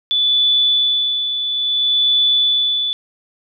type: tone with tremolo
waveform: sine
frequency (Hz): 3472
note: A7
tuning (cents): -24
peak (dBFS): -11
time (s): 0.11-2.93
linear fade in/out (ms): 0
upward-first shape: sine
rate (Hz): 0.59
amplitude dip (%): 55
effects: none

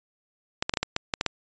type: clicks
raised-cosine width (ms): 0.2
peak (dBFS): -7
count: 9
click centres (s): 0.625 / 0.695 / 0.738 / 0.772 / 0.83 / 0.964 / 1.138 / 1.211 / 1.263
effects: resampled to 16000 Hz

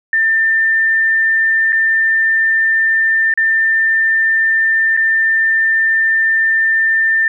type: tone with dropouts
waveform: sine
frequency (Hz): 1793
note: A6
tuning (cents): +32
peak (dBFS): -10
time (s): 0.13-7.28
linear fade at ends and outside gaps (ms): 2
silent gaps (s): 1.723-1.728 / 3.339-3.375 / 4.967-4.973
effects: none

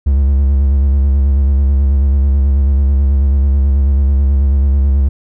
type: tone with vibrato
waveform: triangle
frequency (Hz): 68.8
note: C#2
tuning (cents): -12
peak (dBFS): -6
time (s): 0.06-5.09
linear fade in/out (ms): 10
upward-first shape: square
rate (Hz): 9.2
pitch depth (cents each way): 47
effects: none

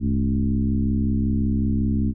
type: tone with frequency modulation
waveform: sine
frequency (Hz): 149.7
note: D3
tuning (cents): +33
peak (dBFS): -18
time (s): 0-2.14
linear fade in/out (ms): 50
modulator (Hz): 65.4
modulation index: 1.9
effects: none

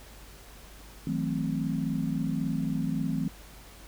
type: chord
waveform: sine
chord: F# half-diminished seventh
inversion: third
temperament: equal with one note detuned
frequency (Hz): 161.33 / 185 / 220 / 261.6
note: E3 / F#3 / A3 / C4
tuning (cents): -37 / 0 / 0 / 0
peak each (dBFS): -31 / -34 / -33 / -32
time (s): 1.07-3.28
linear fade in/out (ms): 2
effects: added 50 Hz sine -49 dBFS peak until 3.87 s + pink hiss -51 dBFS RMS until 3.87 s

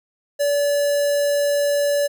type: tone with notch filter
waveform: square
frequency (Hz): 575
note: D5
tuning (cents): -37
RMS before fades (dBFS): -19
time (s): 0.39-2.08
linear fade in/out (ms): 20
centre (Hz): 2400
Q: 1
effects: none

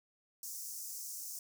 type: high-pass noise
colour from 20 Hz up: pink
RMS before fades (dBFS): -44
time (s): 0.43-1.39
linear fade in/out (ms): 2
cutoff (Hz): 5500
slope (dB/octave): 48
effects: none

